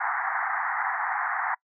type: band-pass noise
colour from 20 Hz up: pink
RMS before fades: -28 dBFS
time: 0-1.55 s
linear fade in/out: 10 ms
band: 740 to 2000 Hz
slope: 96 dB/octave
effects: noise-tail reverb RT60 0.1 s tail -26 dB re dry